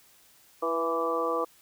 harmonic tone with a mistuned harmonic, 166.1 Hz, E3, 13 cents sharp, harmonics 2 / 3 / 4 / 5 / 6 / 7, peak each -35 / -29 / -35 / -40 / -36 / -30 dBFS, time 0.62-1.45 s, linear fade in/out 10 ms, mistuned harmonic 3, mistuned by -26 cents, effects white hiss -59 dBFS RMS until 1.61 s

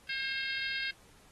harmonic tone with a mistuned harmonic, 535 Hz, C5, 38 cents sharp, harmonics 3 / 4 / 5 / 6 / 7 / 8 / 9, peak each -37 / -39 / -41 / -43 / -44 / -45 / -46 dBFS, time 0.09-0.91 s, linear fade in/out 5 ms, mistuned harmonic 9, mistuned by +15 cents, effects pink hiss -61 dBFS RMS until 1.31 s + AAC 32 kbps

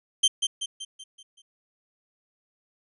sawtooth tone with echo, 3136 Hz, G7, in tune, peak -13 dBFS, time 0.23-0.28 s, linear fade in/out 10 ms, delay 190 ms, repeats 6, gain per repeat -6 dB, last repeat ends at 1.42 s, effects resampled to 24000 Hz

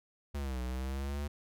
square exponential two-way sweep, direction down then up, 73.42 to 61.74 to 73.42 Hz, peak -35 dBFS, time 0.34-1.28 s, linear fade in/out 10 ms, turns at 0.61 s, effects none

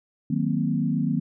sine chord, C half-diminished seventh, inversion first, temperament equal, 155.56 / 185 / 233.1 / 261.6 Hz, Eb3 / Gb3 / Bb3 / C4, 0 / 0 / 0 / 0 cents, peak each -26 / -28 / -26 / -28 dBFS, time 0.3-1.2 s, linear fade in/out 5 ms, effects none

